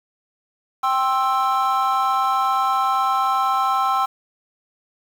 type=chord; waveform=triangle; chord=C major; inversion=second; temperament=equal with one note detuned; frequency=784 / 1056.2 / 1318.5 Hz; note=G5 / C6 / E6; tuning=0 / +16 / 0 cents; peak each=-19 dBFS; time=0.83-4.06 s; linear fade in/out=10 ms; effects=tanh soft clip ceiling -8 dBFS + 7-bit